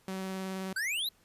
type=tone with vibrato; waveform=sawtooth; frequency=189.6 Hz; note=F#3; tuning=43 cents sharp; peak=-31 dBFS; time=0.08-0.73 s; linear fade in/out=2 ms; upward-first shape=sine; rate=19 Hz; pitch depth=11 cents each way
type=exponential sweep; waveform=square; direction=up; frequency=1480 to 4130 Hz; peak=-31 dBFS; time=0.76-1.09 s; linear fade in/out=5 ms
effects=pink hiss -66 dBFS RMS until 1.24 s + resampled to 32000 Hz